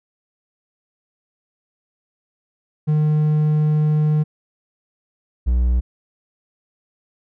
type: tone pair in turn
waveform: triangle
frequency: 152.3 / 61.11 Hz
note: D#3 / B1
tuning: -37 / -18 cents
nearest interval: octave + major third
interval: 1581 cents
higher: first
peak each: -12 dBFS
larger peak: neither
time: 2.87-4.24 / 5.46-5.81 s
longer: first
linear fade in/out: 20 ms
effects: none